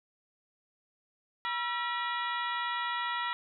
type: harmonic tone with a mistuned harmonic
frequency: 481.6 Hz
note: B4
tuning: 44 cents flat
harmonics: 2 / 3 / 4 / 5 / 6 / 7 / 8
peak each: -35 / -36 / -36 / -45 / -45 / -42 / -45 dBFS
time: 1.45-3.33 s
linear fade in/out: 0 ms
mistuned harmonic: 3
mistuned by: -120 cents
effects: none